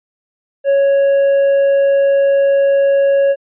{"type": "tone", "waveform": "triangle", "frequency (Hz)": 554.4, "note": "C#5", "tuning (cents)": 0, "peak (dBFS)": -7, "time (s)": [0.64, 3.36], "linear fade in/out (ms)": 50, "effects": ["resampled to 8000 Hz"]}